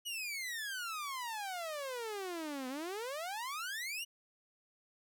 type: exponential two-way sweep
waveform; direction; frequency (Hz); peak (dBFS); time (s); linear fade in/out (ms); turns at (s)
sawtooth; down then up; 2960 to 250 to 2960; -35; 0.05-4.05; 20; 2.68
effects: none